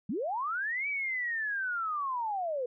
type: linear two-way sweep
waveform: sine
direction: up then down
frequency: 170 to 2312 to 475.1 Hz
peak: -30 dBFS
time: 0.09-2.66 s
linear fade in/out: 5 ms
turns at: 0.88 s
effects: none